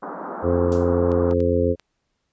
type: band-pass noise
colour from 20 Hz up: white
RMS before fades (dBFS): -32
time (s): 0.02-1.34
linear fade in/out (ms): 10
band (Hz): 190 to 1300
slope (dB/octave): 48
type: harmonic tone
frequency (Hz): 87.31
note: F2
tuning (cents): 0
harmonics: 1 / 2 / 3 / 4 / 5 / 6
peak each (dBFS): -23 / -30 / -24 / -26 / -22 / -22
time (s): 0.42-1.76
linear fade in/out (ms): 50
type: noise with exponential decay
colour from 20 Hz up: violet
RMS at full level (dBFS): -29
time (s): 0.72-0.97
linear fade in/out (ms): 0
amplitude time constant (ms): 53
type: clicks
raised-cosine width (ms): 0.2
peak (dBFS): -25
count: 4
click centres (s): 1.118 / 1.311 / 1.404 / 1.797
effects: pink hiss -74 dBFS RMS until 2.32 s + resampled to 16000 Hz